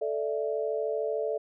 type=chord; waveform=sine; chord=A suspended fourth; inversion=none; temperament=just; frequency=440 / 586.7 / 660 Hz; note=A4 / D5 / E5; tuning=0 / -2 / +2 cents; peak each=-30 / -32 / -34 dBFS; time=0.01-1.38 s; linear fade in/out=10 ms; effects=none